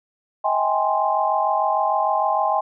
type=chord; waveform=sine; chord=Ab major seventh; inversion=second; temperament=equal with one note detuned; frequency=637.9 / 784 / 830.6 / 1046.5 Hz; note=Eb5 / G5 / Ab5 / C6; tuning=+43 / 0 / 0 / 0 cents; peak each=-24 / -23 / -22 / -23 dBFS; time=0.44-2.61 s; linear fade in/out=10 ms; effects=none